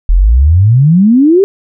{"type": "exponential sweep", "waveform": "sine", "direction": "up", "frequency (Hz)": [38.89, 408.6], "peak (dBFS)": -3, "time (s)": [0.09, 1.44], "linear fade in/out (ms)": 0, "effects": []}